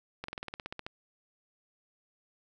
slowing click train, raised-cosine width 0.3 ms, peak -22 dBFS, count 12, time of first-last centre 0.24-0.865 s, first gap 44 ms, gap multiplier 1.05, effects none

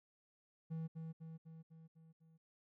triangle tone with echo, 161.7 Hz, E3, 33 cents flat, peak -38 dBFS, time 0.7-0.88 s, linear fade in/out 20 ms, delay 250 ms, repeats 6, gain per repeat -4 dB, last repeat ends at 2.38 s, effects none

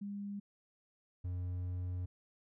sine / triangle tone pair in turn, 201.9 / 89.94 Hz, G#3 / F#2, -49 / -49 cents, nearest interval octave + major second, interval 1400 cents, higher first, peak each -39 / -34 dBFS, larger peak second, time 0.01-0.4 / 1.24-2.06 s, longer second, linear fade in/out 10 ms, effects none

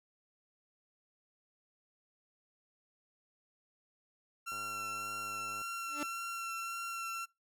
30% pulse tone with vibrato, 1360 Hz, F6, 46 cents flat, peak -35 dBFS, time 4.46-7.26 s, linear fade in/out 20 ms, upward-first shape sine, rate 1.8 Hz, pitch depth 12 cents each way
click train, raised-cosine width 1 ms, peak -40 dBFS, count 115, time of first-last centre 4.52-5.616 s, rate 104 Hz
sawtooth tone with exponential growth, 293.7 Hz, D4, in tune, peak -30 dBFS, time 5.86-6.03 s, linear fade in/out 2 ms, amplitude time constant 36 ms
effects noise-tail reverb RT60 0.2 s tail -22 dB re dry

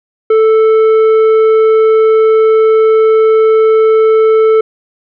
sine tone with tanh clipping, 440 Hz, A4, in tune, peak -6 dBFS, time 0.3-4.61 s, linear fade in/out 5 ms, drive 8 dB, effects none

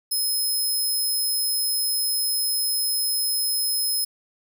15% pulse tone, 5140 Hz, E8, 45 cents flat, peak -16 dBFS, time 0.11-4.05 s, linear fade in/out 10 ms, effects none

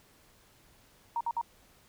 sine tone bursts, 935 Hz, A#5, 5 cents sharp, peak -28 dBFS, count 3, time 1.16-1.413 s, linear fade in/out 2 ms, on 47 ms, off 56 ms, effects pink hiss -62 dBFS RMS until 1.88 s

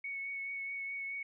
sine tone with vibrato, 2217 Hz, C#7, in tune, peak -37 dBFS, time 0.04-1.23 s, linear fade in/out 5 ms, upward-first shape triangle, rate 4.7 Hz, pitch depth 18 cents each way, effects none

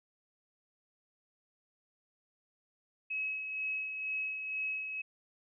sine tone with tremolo, 2564 Hz, E7, 49 cents flat, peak -32 dBFS, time 3.1-5.02 s, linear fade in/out 10 ms, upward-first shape sine, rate 2.1 Hz, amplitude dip 45%, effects none

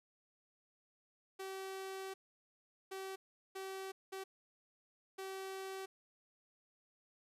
sawtooth tone bursts at uneven times, 383.6 Hz, G4, 37 cents flat, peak -39 dBFS, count 5, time 1.39-2.14 / 2.91-3.16 / 3.55-3.92 / 4.12-4.24 / 5.18-5.86 s, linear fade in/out 10 ms, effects resampled to 32000 Hz + 11-bit

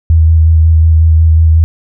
sine tone with vibrato, 80.4 Hz, E2, 43 cents flat, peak -3 dBFS, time 0.1-1.64 s, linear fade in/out 0 ms, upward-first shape square, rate 5.5 Hz, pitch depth 17 cents each way, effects none

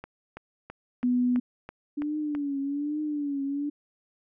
click train, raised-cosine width 0.5 ms, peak -24 dBFS, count 8, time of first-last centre 0.04-2.35 s, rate 3.03 Hz
sine tone, 247.3 Hz, B3, 3 cents sharp, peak -21 dBFS, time 1.03-1.4 s, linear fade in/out 10 ms
sine tone with vibrato, 289.6 Hz, D4, 24 cents flat, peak -27 dBFS, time 1.97-3.7 s, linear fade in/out 10 ms, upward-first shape triangle, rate 1.2 Hz, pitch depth 96 cents each way
effects none

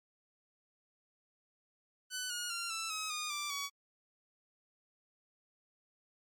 10% pulse tone with pitch steps, 1499 / 1439.6 / 1382.6 / 1327.8 / 1275.2 / 1224.6 / 1176.1 / 1129.5 Hz, F#6 / F#6 / F6 / E6 / D#6 / D#6 / D6 / C#6, +22 / -48 / -18 / +12 / +42 / -28 / +2 / +32 cents, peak -28 dBFS, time 2.1-3.7 s, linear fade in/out 50 ms, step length 200 ms, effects MP3 64 kbps

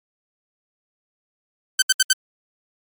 10% pulse tone bursts, 1538 Hz, G6, 33 cents flat, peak -4 dBFS, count 4, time 1.79-2.131 s, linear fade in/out 5 ms, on 32 ms, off 71 ms, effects MP3 96 kbps

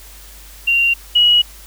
sine tone pair in turn, 2767 / 2911 Hz, F7 / F#7, -17 / -29 cents, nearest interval minor second, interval 88 cents, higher second, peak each -11 / -8 dBFS, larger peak second, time 0.67-0.94 / 1.15-1.42 s, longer neither, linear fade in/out 10 ms, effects added 50 Hz sine -39 dBFS peak until 1.66 s + white hiss -41 dBFS RMS until 1.66 s

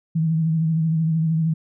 sine tone with vibrato, 161 Hz, E3, 41 cents flat, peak -17 dBFS, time 0.15-1.54 s, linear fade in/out 10 ms, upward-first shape triangle, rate 13 Hz, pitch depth 52 cents each way, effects none

